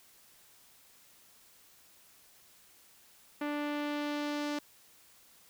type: tone with low-pass filter sweep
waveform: sawtooth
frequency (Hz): 293.7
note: D4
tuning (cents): 0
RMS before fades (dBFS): -35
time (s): 3.41-4.59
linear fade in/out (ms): 5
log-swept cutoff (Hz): 2300 to 5900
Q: 1.1
effects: white hiss -61 dBFS RMS until 5.49 s